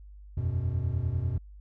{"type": "chord", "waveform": "triangle", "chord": "E suspended second", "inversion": "none", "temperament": "equal with one note detuned", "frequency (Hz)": [82.41, 92.5, 124.04], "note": ["E2", "F#2", "B2"], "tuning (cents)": [0, 0, 8], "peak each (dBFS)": [-30, -28, -29], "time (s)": [0.37, 1.38], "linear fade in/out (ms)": 5, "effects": ["added 50 Hz sine -45 dBFS peak until 1.6 s"]}